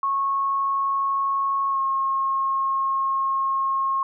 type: tone with pitch glide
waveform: sine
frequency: 1097 to 1080 Hz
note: C#6 to C#6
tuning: -18 to -45 cents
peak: -20 dBFS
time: 0.03-4.03 s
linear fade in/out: 2 ms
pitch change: -27 cents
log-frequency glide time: 1.7-1.79 s
effects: none